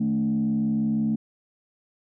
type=tone with frequency modulation; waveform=sine; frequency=220 Hz; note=A3; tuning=in tune; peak=-20 dBFS; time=0-1.16 s; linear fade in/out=10 ms; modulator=66.1 Hz; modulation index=0.63; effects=tanh soft clip ceiling -16 dBFS